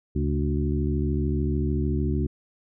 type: harmonic tone with a mistuned harmonic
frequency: 73.42 Hz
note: D2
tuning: in tune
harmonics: 1 / 2 / 3 / 4 / 5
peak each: -25 / -28 / -30 / -31 / -32 dBFS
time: 0.15-2.27 s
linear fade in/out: 10 ms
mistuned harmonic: 2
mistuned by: -85 cents
effects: none